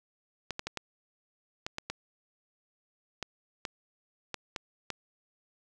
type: clicks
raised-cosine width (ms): 0.2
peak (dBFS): -17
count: 12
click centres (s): 0.507 / 0.594 / 0.67 / 0.773 / 1.665 / 1.784 / 1.9 / 3.227 / 3.652 / 4.343 / 4.562 / 4.903
effects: none